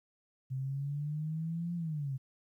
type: exponential two-way sweep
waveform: sine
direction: up then down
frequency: 130 to 174.2 to 130 Hz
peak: -33 dBFS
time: 0.5-2.18 s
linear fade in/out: 20 ms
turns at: 1.75 s
effects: 12-bit